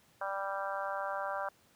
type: harmonic tone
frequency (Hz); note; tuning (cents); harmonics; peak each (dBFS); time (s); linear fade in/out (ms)
196; G3; 0; 3 / 4 / 5 / 6 / 7 / 8; -39 / -40 / -41 / -42 / -42 / -43; 0.21-1.49; 5
effects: pink hiss -66 dBFS RMS until 1.75 s + high-pass 80 Hz 12 dB/octave

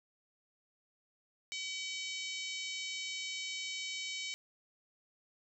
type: harmonic tone with a mistuned harmonic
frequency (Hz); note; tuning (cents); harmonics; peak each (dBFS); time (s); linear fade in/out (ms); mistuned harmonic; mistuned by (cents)
761; F#5; +48; 3 / 4 / 5 / 6 / 7 / 8 / 9 / 10; -42 / -44 / -46 / -48 / -49 / -50 / -51 / -52; 1.52-4.34; 0; 6; -61
effects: none

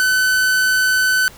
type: tone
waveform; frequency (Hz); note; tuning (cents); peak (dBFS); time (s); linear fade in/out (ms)
45% pulse; 1512; F#6; +37; -13; 0-1.28; 0
effects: pink hiss -42 dBFS RMS until 1.37 s

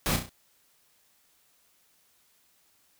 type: noise with echo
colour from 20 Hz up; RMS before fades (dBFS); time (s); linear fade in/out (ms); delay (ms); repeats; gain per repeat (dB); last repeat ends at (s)
pink; -27; 0.06-0.16; 0; 33; 4; -6; 0.292
effects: white hiss -66 dBFS RMS until 2.99 s

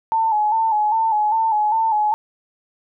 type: tone with vibrato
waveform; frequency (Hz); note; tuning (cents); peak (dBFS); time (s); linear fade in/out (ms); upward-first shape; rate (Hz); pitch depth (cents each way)
sine; 870; A5; -20; -15; 0.12-2.14; 0; square; 2.5; 50
effects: none

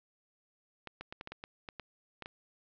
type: clicks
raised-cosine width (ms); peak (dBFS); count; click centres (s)
0.3; -26; 11; 0.873 / 1.01 / 1.125 / 1.211 / 1.274 / 1.32 / 1.439 / 1.688 / 1.797 / 2.223 / 2.259
effects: low-pass 5000 Hz 12 dB/octave

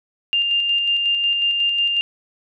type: tone with tremolo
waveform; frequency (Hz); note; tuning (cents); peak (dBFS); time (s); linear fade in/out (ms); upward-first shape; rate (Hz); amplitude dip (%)
sine; 2800; F7; +4; -15; 0.33-2.01; 0; square; 5.5; 30
effects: none

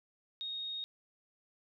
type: tone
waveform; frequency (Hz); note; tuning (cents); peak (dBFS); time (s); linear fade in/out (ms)
sine; 3729; A#7; 0; -37; 0.41-0.84; 0
effects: none

